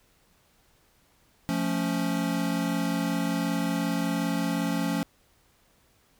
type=chord; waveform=square; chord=F augmented; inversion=none; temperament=equal; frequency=174.61 / 220 / 277.2 Hz; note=F3 / A3 / C#4; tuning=0 / 0 / 0 cents; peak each=-30 / -32 / -30 dBFS; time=1.49-5.03 s; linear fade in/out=0 ms; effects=pink hiss -64 dBFS RMS until 6.19 s